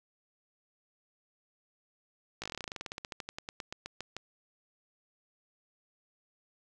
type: slowing click train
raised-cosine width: 0.2 ms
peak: -21 dBFS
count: 28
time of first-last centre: 2.42-4.166 s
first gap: 17 ms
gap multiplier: 1.09
effects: 10-bit